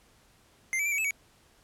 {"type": "tone with pitch steps", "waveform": "square", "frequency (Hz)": [2092, 2300, 2359, 2266, 2607, 2260], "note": ["C7", "D7", "D7", "C#7", "E7", "C#7"], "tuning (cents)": [-1, -37, 7, 37, -20, 33], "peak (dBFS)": -27, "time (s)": [0.73, 1.108], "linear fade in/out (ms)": 0, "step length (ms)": 63, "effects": ["pink hiss -62 dBFS RMS until 1.63 s", "low-pass 12000 Hz 12 dB/octave"]}